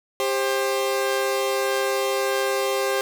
sawtooth tone pair together, 397.1 / 530 Hz, G4 / C5, +22 / +22 cents, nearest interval perfect fourth, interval 500 cents, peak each -20 dBFS, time 0.2-3.01 s, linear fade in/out 0 ms, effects none

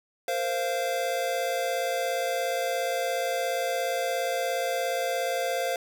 square chord, Bb suspended second, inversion none, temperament equal with one note detuned, 466.2 / 523.3 / 689.6 Hz, Bb4 / C5 / F5, 0 / 0 / -22 cents, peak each -36 / -30 / -30 dBFS, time 0.28-5.76 s, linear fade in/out 2 ms, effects none

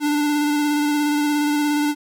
square tone with vibrato, 294.9 Hz, D4, 7 cents sharp, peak -18 dBFS, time 0-1.95 s, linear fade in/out 50 ms, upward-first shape square, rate 17 Hz, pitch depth 15 cents each way, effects 10-bit

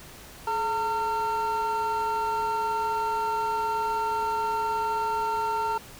triangle tone cluster, 427 / 908 / 1370 Hz, G#4 / A#5 / F6, +48 / -46 / -34 cents, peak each -31 / -23 / -30 dBFS, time 0.47-5.78 s, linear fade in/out 5 ms, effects tanh soft clip ceiling -18 dBFS + pink hiss -46 dBFS RMS until 5.99 s

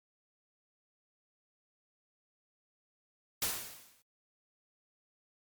white noise with exponential decay, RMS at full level -30 dBFS, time 3.42-4.02 s, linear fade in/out 2 ms, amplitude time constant 130 ms, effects MP3 96 kbps

